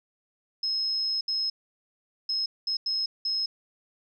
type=tone bursts at uneven times; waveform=sine; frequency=5160 Hz; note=E8; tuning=38 cents flat; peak=-25 dBFS; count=6; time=0.63-1.21 / 1.28-1.5 / 2.29-2.46 / 2.67-2.77 / 2.86-3.06 / 3.25-3.46 s; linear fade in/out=5 ms; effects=none